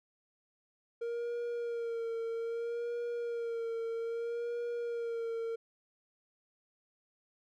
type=tone with vibrato; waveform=triangle; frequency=466.2 Hz; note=A#4; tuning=in tune; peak=-32 dBFS; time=1.01-5.56 s; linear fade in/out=10 ms; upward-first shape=sine; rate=0.62 Hz; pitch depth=34 cents each way; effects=none